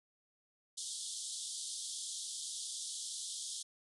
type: band-pass noise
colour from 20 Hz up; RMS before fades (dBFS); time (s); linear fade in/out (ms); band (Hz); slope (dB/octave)
white; -43; 0.77-3.63; 10; 3200 to 10000; 96
effects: none